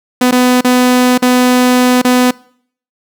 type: tone with dropouts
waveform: sawtooth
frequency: 250 Hz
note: B3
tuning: 21 cents sharp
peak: -3 dBFS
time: 0.21-2.31 s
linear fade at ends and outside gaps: 5 ms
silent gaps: 0.312-0.323 / 0.61-0.645 / 1.178-1.223 / 2.017-2.047 s
effects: noise-tail reverb RT60 0.6 s tail -24 dB re dry